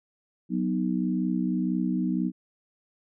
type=chord; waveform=sine; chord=B major; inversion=second; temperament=equal; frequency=185 / 246.9 / 311.1 Hz; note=F#3 / B3 / D#4; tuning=0 / 0 / 0 cents; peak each=-27 / -28 / -30 dBFS; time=0.49-2.32 s; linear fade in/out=50 ms; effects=none